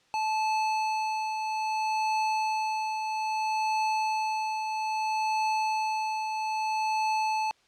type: tone with tremolo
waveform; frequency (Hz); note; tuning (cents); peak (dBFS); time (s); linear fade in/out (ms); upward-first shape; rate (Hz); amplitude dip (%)
square; 870; A5; -20; -25; 0.14-7.51; 0; triangle; 0.61; 45
effects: white hiss -64 dBFS RMS until 7.67 s + low-pass 5000 Hz 12 dB/octave